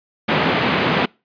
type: band-pass noise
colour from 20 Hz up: pink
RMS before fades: -18 dBFS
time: 0.28-1.06 s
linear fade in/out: 10 ms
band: 130 to 3400 Hz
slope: 24 dB/octave
effects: noise-tail reverb RT60 0.3 s tail -26 dB re dry + resampled to 11025 Hz